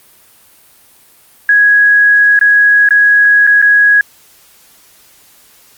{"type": "tone with dropouts", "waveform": "sine", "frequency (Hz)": 1663, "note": "G#6", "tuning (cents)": 2, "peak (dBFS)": -4, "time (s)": [1.49, 4.01], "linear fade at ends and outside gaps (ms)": 2, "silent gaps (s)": [[2.391, 2.412], [2.889, 2.907], [3.468, 3.473], [3.617, 3.624]], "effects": ["white hiss -45 dBFS RMS until 5.77 s", "Opus 32 kbps"]}